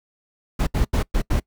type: noise bursts at uneven times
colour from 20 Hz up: brown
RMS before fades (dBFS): -19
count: 5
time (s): 0.59-0.67 / 0.74-0.85 / 0.93-1.03 / 1.14-1.22 / 1.3-1.4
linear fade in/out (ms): 10
effects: noise-tail reverb RT60 0.1 s tail -24 dB re dry